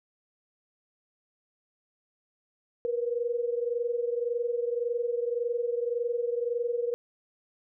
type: tone pair together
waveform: sine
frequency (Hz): 471.7 / 493.5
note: A#4 / B4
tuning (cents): +20 / -1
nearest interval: minor second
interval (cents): 79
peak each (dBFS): -28 / -32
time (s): 2.85-6.94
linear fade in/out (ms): 0
effects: none